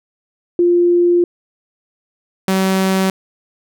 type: tone pair in turn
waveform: sine / sawtooth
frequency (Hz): 349.2 / 190.29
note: F4 / F#3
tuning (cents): 0 / +49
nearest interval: major seventh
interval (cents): 1051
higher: first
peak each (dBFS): -9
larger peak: neither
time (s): 0.59-1.24 / 2.48-3.1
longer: first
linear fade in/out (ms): 2
effects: none